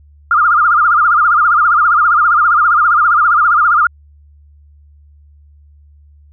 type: tone with vibrato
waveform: sine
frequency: 1302 Hz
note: E6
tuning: 22 cents flat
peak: -7 dBFS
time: 0.31-3.87 s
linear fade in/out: 2 ms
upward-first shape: sine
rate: 15 Hz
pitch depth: 160 cents each way
effects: added 73 Hz sine -41 dBFS peak until 6.32 s